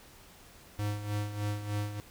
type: tone with tremolo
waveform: square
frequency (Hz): 103.83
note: G#2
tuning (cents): 0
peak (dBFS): -30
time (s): 0.79-2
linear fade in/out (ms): 0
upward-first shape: sine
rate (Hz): 3.3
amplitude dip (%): 65
effects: pink hiss -55 dBFS RMS until 2.1 s